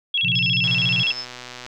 sine tone with vibrato, 2992 Hz, F#7, 19 cents sharp, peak -18 dBFS, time 0.14-1.12 s, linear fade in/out 5 ms, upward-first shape square, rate 14 Hz, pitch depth 180 cents each way
sine chord, Bb suspended second, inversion none, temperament equal, 116.54 / 130.81 / 174.61 Hz, Bb2 / C3 / F3, 0 / 0 / 0 cents, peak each -28 dBFS, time 0.23-1.04 s, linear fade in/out 20 ms
sine tone with tremolo, 5250 Hz, E8, 8 cents flat, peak -26 dBFS, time 0.35-1.25 s, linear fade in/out 5 ms, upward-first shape sine, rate 11 Hz, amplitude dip 55%
click train, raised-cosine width 0.2 ms, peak -18 dBFS, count 128, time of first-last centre 0.64-1.664 s, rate 124 Hz
effects none

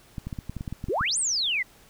clicks, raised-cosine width 5 ms, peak -20 dBFS, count 12, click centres 0.182 / 0.27 / 0.328 / 0.388 / 0.496 / 0.567 / 0.609 / 0.678 / 0.726 / 0.841 / 0.886 / 1.01 s
sine exponential two-way sweep, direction up then down, 311.1 to 9310 to 1927 Hz, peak -23 dBFS, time 0.89-1.63 s, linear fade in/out 10 ms, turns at 1.18 s
effects pink hiss -55 dBFS RMS until 1.89 s

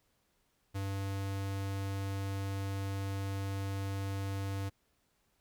square tone, 98 Hz, G2, in tune, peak -35 dBFS, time 0.74-4.7 s, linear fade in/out 20 ms, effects pink hiss -75 dBFS RMS until 5.4 s

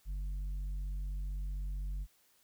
sine tone with tanh clipping, 47.84 Hz, G1, 41 cents flat, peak -36 dBFS, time 0.05-2.07 s, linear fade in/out 50 ms, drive 5 dB, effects white hiss -69 dBFS RMS until 2.43 s

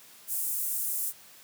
pink high-pass noise, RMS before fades -31 dBFS, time 0.27-1.13 s, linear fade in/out 50 ms, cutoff 9100 Hz, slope 24 dB/octave, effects white hiss -53 dBFS RMS until 1.43 s + high-pass 100 Hz 12 dB/octave

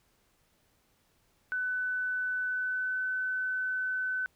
sine tone with pitch glide, 1500 to 1512.2 Hz, F#6 to F#6, +23 to +37 cents, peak -29 dBFS, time 1.52-4.26 s, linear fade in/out 0 ms, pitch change +14 cents, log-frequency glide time 2.39-3.02 s, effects pink hiss -70 dBFS RMS until 4.35 s

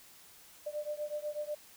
sine beating tone pair, 593 / 601.1 Hz, D5 / D5, +17 / +40 cents, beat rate 8.1 Hz, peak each -38 / -39 dBFS, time 0.66-1.55 s, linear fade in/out 10 ms, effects white hiss -57 dBFS RMS until 1.76 s

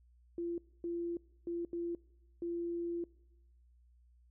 sine tone bursts at uneven times, 342.4 Hz, F4, 34 cents flat, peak -35 dBFS, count 5, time 0.38-0.58 / 0.84-1.17 / 1.47-1.65 / 1.73-1.95 / 2.42-3.04 s, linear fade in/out 2 ms, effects noise-tail reverb RT60 1.0 s tail -23 dB re dry + added 60 Hz sine -62 dBFS peak until 4.3 s

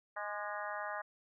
harmonic tone with a mistuned harmonic, 207.7 Hz, G#3, in tune, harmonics 3 / 4 / 5 / 6 / 7 / 8 / 9, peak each -44 / -44 / -46 / -45 / -47 / -46 / -48 dBFS, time 0.16-1.02 s, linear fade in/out 10 ms, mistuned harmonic 6, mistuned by -44 cents, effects none

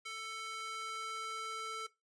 square tone with high-pass filter sweep, 442.9 Hz, A4, 11 cents sharp, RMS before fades -42 dBFS, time 0.05-1.87 s, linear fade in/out 10 ms, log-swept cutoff 1800 to 970 Hz, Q 1.7, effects noise-tail reverb RT60 0.2 s tail -18 dB re dry + resampled to 22050 Hz

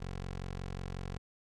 15% pulse tone, 45.51 Hz, F#1, 28 cents flat, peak -32 dBFS, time 0-1.18 s, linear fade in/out 10 ms, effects low-pass 7000 Hz 12 dB/octave

